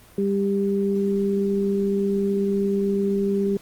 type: tone pair together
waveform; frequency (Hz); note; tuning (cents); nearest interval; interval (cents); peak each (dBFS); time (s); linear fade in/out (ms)
sine; 198.5 / 396.5; G3 / G4; +22 / +20; octave; 1198; -22; 0.18-3.57; 2
effects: pink hiss -50 dBFS RMS until 3.61 s + Opus 24 kbps